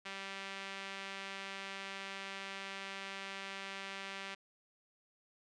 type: tone with band-pass filter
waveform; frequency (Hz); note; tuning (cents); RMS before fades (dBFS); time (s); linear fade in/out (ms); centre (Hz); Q
sawtooth; 195.1; G3; -8; -45; 0.05-4.35; 10; 2500; 1.2
effects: resampled to 22050 Hz